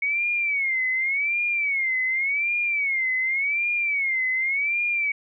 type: tone with vibrato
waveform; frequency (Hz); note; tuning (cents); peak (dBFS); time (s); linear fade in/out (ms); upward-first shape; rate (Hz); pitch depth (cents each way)
sine; 2217; C#7; 0; -21; 0.02-5.12; 5; sine; 0.88; 150
effects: none